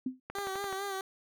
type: tone with exponential decay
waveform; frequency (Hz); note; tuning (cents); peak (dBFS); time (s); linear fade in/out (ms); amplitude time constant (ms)
sine; 257; C4; -31; -27; 0.06-0.2; 5; 30
type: click train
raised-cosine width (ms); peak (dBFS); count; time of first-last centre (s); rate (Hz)
0.5; -25; 6; 0.3-0.727; 11.7
type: tone with vibrato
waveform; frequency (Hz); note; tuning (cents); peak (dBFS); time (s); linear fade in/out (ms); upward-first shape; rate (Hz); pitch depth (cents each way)
15% pulse; 392; G4; 0; -28; 0.35-1.01; 2; sine; 4.5; 49
effects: none